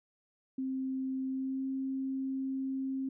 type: tone with pitch glide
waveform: sine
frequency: 263.3 to 266.5 Hz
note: C4 to C4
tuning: +11 to +32 cents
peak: -32 dBFS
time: 0.58-3.09 s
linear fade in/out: 5 ms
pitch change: +21 cents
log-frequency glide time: 1.28-1.66 s
effects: none